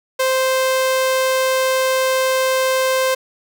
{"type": "tone", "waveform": "sawtooth", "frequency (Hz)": 522, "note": "C5", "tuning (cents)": -4, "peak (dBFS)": -11, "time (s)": [0.19, 3.15], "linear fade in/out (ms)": 10, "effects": []}